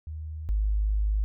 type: tone pair in turn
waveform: sine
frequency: 77.78 / 51.91 Hz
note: D#2 / G#1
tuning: 0 / 0 cents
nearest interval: perfect fifth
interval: 700 cents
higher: first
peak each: -33 / -22 dBFS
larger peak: second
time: 0.07-0.49 / 0.49-1.24 s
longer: second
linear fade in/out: 0 ms
effects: none